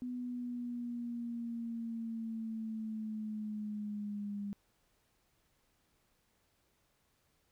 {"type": "linear sweep", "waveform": "sine", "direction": "down", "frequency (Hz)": [248.9, 201.7], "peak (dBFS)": -37, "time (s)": [0.02, 4.53], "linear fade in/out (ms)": 0, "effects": ["pink hiss -75 dBFS RMS until 7.51 s"]}